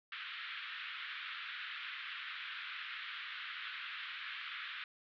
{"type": "band-pass noise", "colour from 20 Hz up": "pink", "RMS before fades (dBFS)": -45, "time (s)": [0.12, 4.84], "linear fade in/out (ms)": 2, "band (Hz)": [1300, 3700], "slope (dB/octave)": 48, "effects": []}